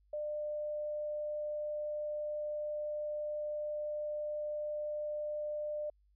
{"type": "tone", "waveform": "sine", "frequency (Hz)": 599, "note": "D5", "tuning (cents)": 34, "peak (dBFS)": -35, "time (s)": [0.13, 5.9], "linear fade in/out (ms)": 5, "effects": ["added 50 Hz sine -66 dBFS peak until 6.15 s"]}